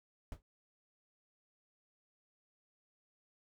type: noise with exponential decay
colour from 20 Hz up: brown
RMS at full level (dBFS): -39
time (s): 0.32-0.42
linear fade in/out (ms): 1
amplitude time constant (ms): 20
effects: none